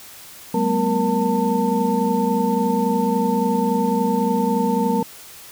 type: tone cluster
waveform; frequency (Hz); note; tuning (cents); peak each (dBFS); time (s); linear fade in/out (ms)
sine; 190.6 / 214.2 / 244.7 / 469.2 / 895; G3 / A3 / B3 / A#4 / A5; -48 / -46 / -16 / +11 / +29; -23; 0.54-5.03; 5
effects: white hiss -41 dBFS RMS until 5.51 s